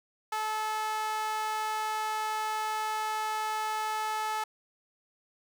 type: tone with high-pass filter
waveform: sawtooth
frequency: 432.9 Hz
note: A4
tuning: 28 cents flat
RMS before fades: -32 dBFS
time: 0.32-4.44 s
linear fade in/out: 5 ms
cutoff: 990 Hz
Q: 4.4
effects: none